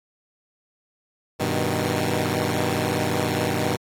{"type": "chord", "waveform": "10% pulse", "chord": "G augmented", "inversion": "none", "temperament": "equal", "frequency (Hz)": [98, 123.47, 155.56], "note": ["G2", "B2", "D#3"], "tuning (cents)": [0, 0, 0], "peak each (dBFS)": -18, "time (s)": [1.39, 3.77], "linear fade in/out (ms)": 20, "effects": ["AAC 48 kbps"]}